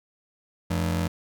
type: ring-modulated tone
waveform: 35% pulse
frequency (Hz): 130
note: C3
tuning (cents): -11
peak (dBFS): -19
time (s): 0.7-1.08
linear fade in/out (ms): 10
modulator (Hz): 41.5
effects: none